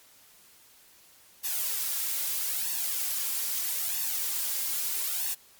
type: noise with flanger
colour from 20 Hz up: blue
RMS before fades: -30 dBFS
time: 1.43-5.35 s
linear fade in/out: 20 ms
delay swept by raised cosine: 1.1 to 3.8 ms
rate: 0.78 Hz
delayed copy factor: +0.7
effects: white hiss -57 dBFS RMS until 5.59 s + MP3 96 kbps

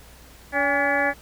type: harmonic tone with a mistuned harmonic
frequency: 284.8 Hz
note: C#4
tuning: 47 cents sharp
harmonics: 1 / 2 / 3 / 4 / 5 / 6 / 7 / 8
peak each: -30 / -25 / -26 / -34 / -32 / -23 / -28 / -33 dBFS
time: 0.52-1.14 s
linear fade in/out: 50 ms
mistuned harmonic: 3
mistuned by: -76 cents
effects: added 60 Hz sine -49 dBFS peak until 1.21 s + pink hiss -49 dBFS RMS until 1.21 s

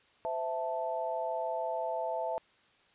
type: chord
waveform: sine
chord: A minor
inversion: first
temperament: equal with one note detuned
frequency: 513.4 / 659.3 / 880 Hz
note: C5 / E5 / A5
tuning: -33 / 0 / 0 cents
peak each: -38 / -34 / -36 dBFS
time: 0.25-2.38 s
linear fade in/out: 0 ms
effects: white hiss -65 dBFS RMS until 2.94 s + resampled to 8000 Hz

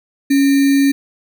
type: tone with sample-and-hold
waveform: sine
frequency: 277.2 Hz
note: C#4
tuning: in tune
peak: -9 dBFS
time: 0.3-0.92 s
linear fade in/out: 10 ms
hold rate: 2100 Hz
effects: none

